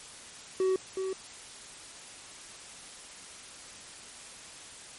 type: tone pair in turn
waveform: triangle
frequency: 376.6 / 379.9 Hz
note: F#4 / F#4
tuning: +31 / +46 cents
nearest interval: unison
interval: 15 cents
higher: second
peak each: -22 / -28 dBFS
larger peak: first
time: 0.6-0.76 / 0.97-1.13 s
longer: neither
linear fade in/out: 2 ms
effects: white hiss -47 dBFS RMS until 4.98 s + MP3 48 kbps